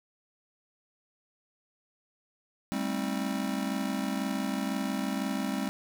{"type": "chord", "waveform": "square", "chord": "A half-diminished seventh", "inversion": "third", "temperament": "just", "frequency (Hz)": [198, 220, 264, 316.8], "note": ["G3", "A3", "C4", "Eb4"], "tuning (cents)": [18, 0, 16, 31], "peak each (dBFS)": [-34, -38, -34, -40], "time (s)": [2.72, 5.69], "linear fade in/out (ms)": 0, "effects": []}